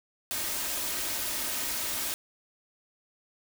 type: noise with comb filter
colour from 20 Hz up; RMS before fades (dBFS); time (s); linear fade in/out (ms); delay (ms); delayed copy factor
white; -32; 0.31-2.14; 0; 3.2; +0.5
effects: none